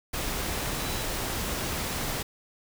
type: tone in noise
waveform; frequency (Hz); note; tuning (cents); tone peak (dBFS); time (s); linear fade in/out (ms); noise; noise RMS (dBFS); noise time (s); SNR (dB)
sine; 3951; B7; 0; -42; 0.78-1.04; 10; pink; -31; 0.13-2.23; -14
effects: none